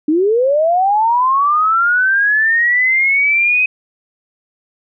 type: linear sweep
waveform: sine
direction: up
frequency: 291.6 to 2534 Hz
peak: -10 dBFS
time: 0.08-3.66 s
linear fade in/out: 5 ms
effects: none